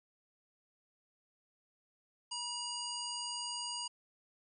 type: harmonic tone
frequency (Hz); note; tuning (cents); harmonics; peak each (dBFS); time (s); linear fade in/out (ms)
960; B5; -49; 1 / 3 / 5 / 7 / 9; -45 / -44 / -42 / -46 / -46; 2.31-3.88; 10
effects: none